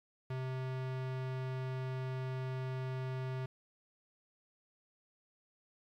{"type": "tone", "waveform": "square", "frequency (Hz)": 130, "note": "C3", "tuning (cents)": -11, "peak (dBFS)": -37, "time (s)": [0.3, 3.46], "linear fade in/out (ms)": 5, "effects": ["low-pass 3000 Hz 12 dB/octave", "11-bit"]}